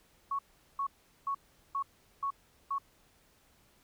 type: tone bursts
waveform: sine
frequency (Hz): 1108.7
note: C#6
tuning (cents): 0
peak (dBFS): -30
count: 6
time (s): 0.31-2.784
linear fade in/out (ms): 5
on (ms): 79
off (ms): 400
effects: pink hiss -66 dBFS RMS until 3.83 s